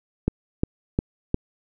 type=click train; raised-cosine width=3 ms; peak=-7 dBFS; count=4; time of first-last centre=0.28-1.344 s; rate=2.82 Hz; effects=none